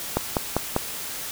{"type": "click train", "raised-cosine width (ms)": 1, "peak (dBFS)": -6, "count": 4, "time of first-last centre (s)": [0.17, 0.764], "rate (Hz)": 5.05, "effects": ["white hiss -33 dBFS RMS until 1.31 s"]}